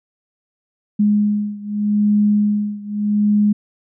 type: beating tone pair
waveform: sine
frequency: 207.7 / 208.52 Hz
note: G#3 / G#3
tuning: 0 / +7 cents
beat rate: 0.82 Hz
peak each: -16 / -18 dBFS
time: 0.99-3.53 s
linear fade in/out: 10 ms
effects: none